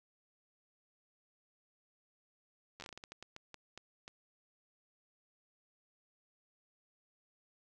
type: slowing click train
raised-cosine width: 0.2 ms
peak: -30 dBFS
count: 15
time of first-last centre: 2.8-4.079 s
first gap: 10 ms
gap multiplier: 1.3
effects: none